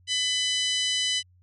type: harmonic tone with a mistuned harmonic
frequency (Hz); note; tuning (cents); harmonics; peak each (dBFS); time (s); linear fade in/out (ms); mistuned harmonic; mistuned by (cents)
1000; B5; +21; 2 / 3 / 4 / 5 / 6 / 7 / 8 / 9; -33 / -26 / -31 / -34 / -34 / -41 / -39 / -41; 0.07-1.23; 50; 9; +69
effects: added 90 Hz sine -56 dBFS peak until 1.42 s